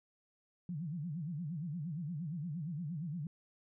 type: tone with vibrato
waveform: sine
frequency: 160.4 Hz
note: E3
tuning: 47 cents flat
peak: -37 dBFS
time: 0.69-3.27 s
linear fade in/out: 2 ms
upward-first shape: sine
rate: 8.6 Hz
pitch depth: 220 cents each way
effects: none